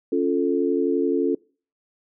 sine chord, Db augmented, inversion none, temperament equal, 277.2 / 349.2 / 440 Hz, Db4 / F4 / A4, 0 / 0 / 0 cents, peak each -23 dBFS, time 0.12-1.35 s, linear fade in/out 5 ms, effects noise-tail reverb RT60 0.4 s tail -24 dB re dry

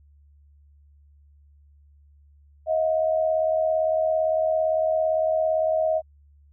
sine tone pair together, 634.3 / 712 Hz, D#5 / F5, +33 / +33 cents, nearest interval major second, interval 200 cents, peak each -20 / -28 dBFS, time 2.66-6.02 s, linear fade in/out 50 ms, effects added 72 Hz sine -52 dBFS peak until 6.52 s

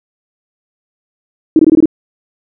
sine tone bursts, 317 Hz, D#4, 32 cents sharp, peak -3 dBFS, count 6, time 1.56-1.857 s, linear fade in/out 2 ms, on 32 ms, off 21 ms, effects none

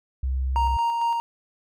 sine tone, 65.41 Hz, C2, in tune, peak -22 dBFS, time 0.23-0.77 s, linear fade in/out 5 ms
triangle tone with tremolo, 932.3 Hz, A#5, in tune, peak -18 dBFS, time 0.56-1.2 s, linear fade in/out 0 ms, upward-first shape square, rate 4.4 Hz, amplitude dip 30%
effects none

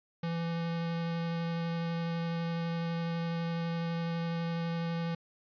square tone with vibrato, 167.6 Hz, E3, 29 cents sharp, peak -32 dBFS, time 0.23-5.15 s, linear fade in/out 5 ms, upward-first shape sine, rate 12 Hz, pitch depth 8 cents each way, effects resampled to 11025 Hz

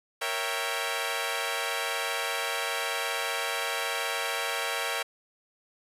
10% pulse chord, A# diminished seventh, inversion none, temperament equal, 466.2 / 554.4 / 659.3 / 784 Hz, A#4 / C#5 / E5 / G5, 0 / 0 / 0 / 0 cents, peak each -26 dBFS, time 0.21-5.03 s, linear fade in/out 10 ms, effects resampled to 32000 Hz + 9-bit

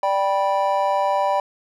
triangle chord, G major, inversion second, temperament just, 588 / 784 / 980 Hz, D5 / G5 / B5, +2 / 0 / -14 cents, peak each -20 dBFS, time 0.03-1.4 s, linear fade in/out 2 ms, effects none

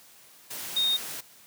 sine tone in noise, 3700 Hz, A#7, 14 cents flat, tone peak -22 dBFS, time 0.76-0.97 s, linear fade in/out 10 ms, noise white, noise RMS -37 dBFS, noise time 0.5-1.21 s, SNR +12 dB, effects white hiss -54 dBFS RMS until 1.46 s + high-pass 100 Hz 12 dB/octave

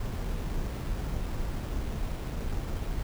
brown noise with sample-and-hold, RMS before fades -32 dBFS, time 0-3.03 s, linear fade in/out 5 ms, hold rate 6300 Hz, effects none

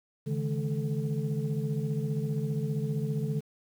sine tone cluster, 142 / 157.1 / 213.7 / 436.9 Hz, C#3 / D#3 / G#3 / A4, +42 / +17 / +50 / -12 cents, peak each -30 / -32 / -35 / -37 dBFS, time 0.26-3.41 s, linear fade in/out 20 ms, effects tanh soft clip ceiling -20 dBFS + 9-bit

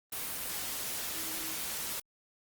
sine tone in noise, 321.2 Hz, E4, 45 cents flat, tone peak -48 dBFS, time 1.15-1.55 s, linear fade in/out 5 ms, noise white, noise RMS -37 dBFS, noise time 0.12-2 s, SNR -14 dB, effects Opus 32 kbps

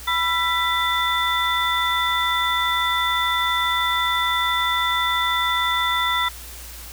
sine tone cluster, 986 / 1347 / 1983 / 3530 Hz, B5 / E6 / B6 / A7, -3 / +37 / +7 / +5 cents, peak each -24 dBFS, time 0.07-6.29 s, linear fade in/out 10 ms, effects added 59 Hz sine -39 dBFS peak until 6.92 s + white hiss -39 dBFS RMS until 6.92 s

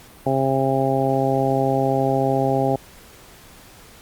harmonic tone, 134.2 Hz, C3, 44 cents sharp, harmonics 1 / 2 / 3 / 4 / 5 / 6, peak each -24 / -24 / -24 / -24 / -24 / -24 dBFS, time 0.26-2.76 s, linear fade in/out 5 ms, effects pink hiss -46 dBFS RMS until 4.01 s + Opus 48 kbps

